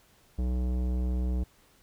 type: tone with tanh clipping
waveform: sine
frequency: 62.1 Hz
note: B1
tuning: 10 cents sharp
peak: -28 dBFS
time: 0.38-1.44 s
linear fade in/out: 10 ms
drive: 16 dB
effects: pink hiss -62 dBFS RMS until 1.82 s